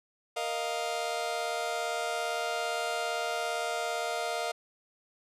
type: chord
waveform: sawtooth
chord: Bb suspended fourth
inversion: none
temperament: just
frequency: 466.2 / 621.6 / 699.2 Hz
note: Bb4 / Eb5 / F5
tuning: 0 / -2 / +2 cents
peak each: -33 / -32 / -29 dBFS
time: 0.36-4.52 s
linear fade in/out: 10 ms
effects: low-pass 10000 Hz 12 dB/octave